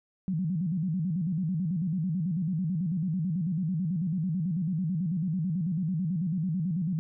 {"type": "tone with vibrato", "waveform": "sine", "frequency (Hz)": 171.8, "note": "F3", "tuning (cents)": -28, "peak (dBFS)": -26, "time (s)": [0.28, 6.99], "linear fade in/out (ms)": 0, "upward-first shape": "square", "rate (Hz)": 9.1, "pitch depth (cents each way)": 160, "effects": []}